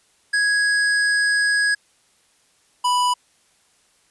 square tone pair in turn, 1661.2 / 988 Hz, G#6 / B5, 0 / 0 cents, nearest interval major sixth, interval 900 cents, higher first, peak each -17 dBFS, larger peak neither, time 0.33-1.75 / 2.84-3.14 s, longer first, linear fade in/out 10 ms, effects white hiss -60 dBFS RMS until 4.1 s + resampled to 24000 Hz

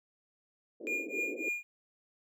pink band-pass noise, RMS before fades -41 dBFS, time 0.8-1.49 s, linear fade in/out 10 ms, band 280 to 500 Hz, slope 48 dB/octave
triangle tone with tremolo, 2422 Hz, D#7, 47 cents flat, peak -28 dBFS, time 0.87-1.63 s, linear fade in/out 0 ms, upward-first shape triangle, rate 3.6 Hz, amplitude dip 100%
effects none

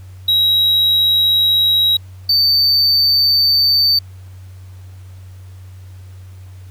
triangle tone pair in turn, 3844 / 4571 Hz, B7 / D8, -48 / -48 cents, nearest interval minor third, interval 300 cents, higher second, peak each -9 dBFS, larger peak neither, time 0.28-1.97 / 2.29-3.99 s, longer second, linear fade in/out 5 ms, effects added 93 Hz sine -33 dBFS peak until 6.7 s + pink hiss -51 dBFS RMS until 6.7 s

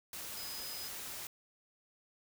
sine tone in noise, 5020 Hz, D#8, 15 cents sharp, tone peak -45 dBFS, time 0.37-0.88 s, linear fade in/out 2 ms, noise white, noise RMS -44 dBFS, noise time 0.13-1.27 s, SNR -4 dB, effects none

